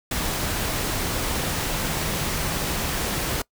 sine tone in noise, 155.56 Hz, D#3, in tune, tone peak -34 dBFS, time 1.41-2.95 s, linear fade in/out 5 ms, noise pink, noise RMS -26 dBFS, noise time 0.11-3.42 s, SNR -11 dB, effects noise-tail reverb RT60 0.1 s tail -23 dB re dry

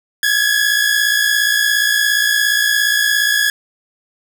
sawtooth tone pair together, 1648.8 / 1706 Hz, G#6 / G#6, -13 / +46 cents, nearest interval minor second, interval 59 cents, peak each -12 dBFS, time 0.23-3.5 s, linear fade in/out 2 ms, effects none

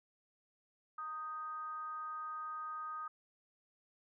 sine tone with frequency modulation, 1244.5 Hz, D#6, in tune, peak -40 dBFS, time 0.98-3.08 s, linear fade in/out 5 ms, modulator 323 Hz, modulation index 0.37, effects none

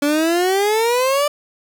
30% pulse exponential sweep, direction up, 284.3 to 595 Hz, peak -12 dBFS, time 0.02-1.28 s, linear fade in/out 5 ms, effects none

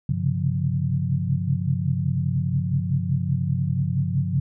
sine tone cluster, 97.1 / 131.7 / 136.6 / 142.2 / 176.2 Hz, G2 / C3 / C#3 / C#3 / F3, -16 / +12 / -25 / +45 / +16 cents, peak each -27 dBFS, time 0.09-4.4 s, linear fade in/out 5 ms, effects none

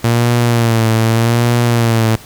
sawtooth tone with vibrato, 115.9 Hz, A#2, 10 cents flat, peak -6 dBFS, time 0.04-2.16 s, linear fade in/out 5 ms, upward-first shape sine, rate 0.83 Hz, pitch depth 58 cents each way, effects pink hiss -37 dBFS RMS until 2.25 s

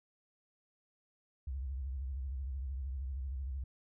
sine tone with vibrato, 66.5 Hz, C2, 29 cents sharp, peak -36 dBFS, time 1.47-3.64 s, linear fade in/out 5 ms, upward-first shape sine, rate 13 Hz, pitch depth 140 cents each way, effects none

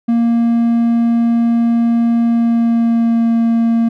triangle tone with pitch glide, 233.1 to 230.2 Hz, A#3 to A#3, 0 to -22 cents, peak -8 dBFS, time 0.08-3.89 s, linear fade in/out 10 ms, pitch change -22 cents, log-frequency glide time 2.24-3.34 s, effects none

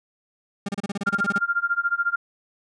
40% pulse tone bursts, 200.4 Hz, G3, 38 cents sharp, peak -24 dBFS, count 13, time 0.66-1.383 s, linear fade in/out 5 ms, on 27 ms, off 31 ms
sine tone with tremolo, 1396 Hz, F6, 1 cent flat, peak -17 dBFS, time 1.06-2.16 s, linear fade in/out 10 ms, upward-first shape sine, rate 14 Hz, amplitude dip 95%
effects resampled to 22050 Hz

